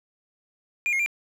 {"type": "tone with pitch steps", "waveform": "triangle", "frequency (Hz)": [2410, 2146, 2377], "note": ["D7", "C7", "D7"], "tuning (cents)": [44, 43, 20], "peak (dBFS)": -20, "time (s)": [0.86, 1.061], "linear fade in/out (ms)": 0, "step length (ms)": 67, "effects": []}